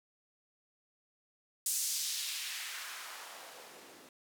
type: noise with band-pass filter sweep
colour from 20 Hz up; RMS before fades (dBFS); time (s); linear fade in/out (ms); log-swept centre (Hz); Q
blue; -40; 1.66-4.09; 2; 8000 to 260; 1.2
effects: none